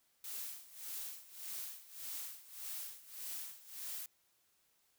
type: noise with tremolo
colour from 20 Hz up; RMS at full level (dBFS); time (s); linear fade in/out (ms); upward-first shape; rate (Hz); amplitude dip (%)
blue; -43; 0.24-4.06; 2; sine; 1.7; 85
effects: white hiss -75 dBFS RMS until 4.98 s